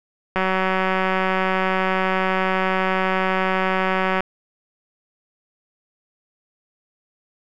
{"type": "click train", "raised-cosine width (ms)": 0.5, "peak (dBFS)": -6, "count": 724, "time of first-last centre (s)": [0.36, 4.206], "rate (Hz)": 188, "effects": []}